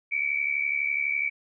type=tone pair together; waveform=sine; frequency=2258 / 2330 Hz; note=C#7 / D7; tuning=+31 / -14 cents; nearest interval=minor second; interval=55 cents; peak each=-27 dBFS; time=0.11-1.3 s; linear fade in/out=20 ms; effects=none